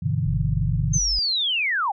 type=chord; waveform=sine; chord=E minor seventh; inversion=first; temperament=equal; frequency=98 / 123.47 / 146.83 / 164.81 Hz; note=G2 / B2 / D3 / E3; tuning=0 / 0 / 0 / 0 cents; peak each=-26 / -25 / -25 / -28 dBFS; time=0.02-0.99 s; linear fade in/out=10 ms
type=tone; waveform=sine; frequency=49 Hz; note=G1; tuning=in tune; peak=-26 dBFS; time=0.26-1.19 s; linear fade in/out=0 ms
type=linear sweep; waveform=sine; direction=down; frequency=6340 to 740 Hz; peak=-20 dBFS; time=0.93-1.92 s; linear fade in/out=10 ms
effects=none